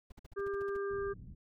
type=noise bursts; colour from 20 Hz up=brown; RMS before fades=-49 dBFS; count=10; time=0.1-0.769 s; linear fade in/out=5 ms; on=21 ms; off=51 ms
type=harmonic tone; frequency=398.3 Hz; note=G4; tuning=28 cents sharp; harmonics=1 / 3 / 4; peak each=-34 / -44 / -46 dBFS; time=0.36-1.14 s; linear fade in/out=20 ms
type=low-pass noise; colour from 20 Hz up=pink; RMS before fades=-50 dBFS; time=0.9-1.35 s; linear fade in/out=5 ms; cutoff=240 Hz; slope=24 dB/octave
effects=none